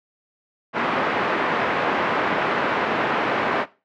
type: band-pass noise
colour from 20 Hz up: white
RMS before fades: -22 dBFS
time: 0.73-3.66 s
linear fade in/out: 50 ms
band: 210 to 1500 Hz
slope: 12 dB/octave
effects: noise-tail reverb RT60 0.3 s tail -18 dB re dry + low-pass 3000 Hz 12 dB/octave